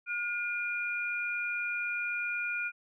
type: tone pair together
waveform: sine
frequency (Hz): 1435 / 2416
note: F6 / D7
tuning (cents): +47 / +48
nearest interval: major sixth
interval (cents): 901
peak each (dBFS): -34 / -33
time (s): 0.06-2.72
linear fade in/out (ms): 50
effects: none